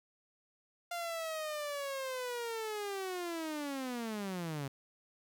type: linear sweep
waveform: sawtooth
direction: down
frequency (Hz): 698.5 to 133.3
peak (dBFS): -33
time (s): 0.91-4.68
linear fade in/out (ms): 5
effects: none